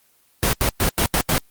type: noise bursts at uneven times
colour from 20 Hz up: pink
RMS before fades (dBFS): -18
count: 6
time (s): 0.43-0.53 / 0.61-0.69 / 0.8-0.89 / 0.98-1.06 / 1.14-1.21 / 1.29-1.38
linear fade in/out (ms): 0
effects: white hiss -59 dBFS RMS until 1.5 s + Opus 24 kbps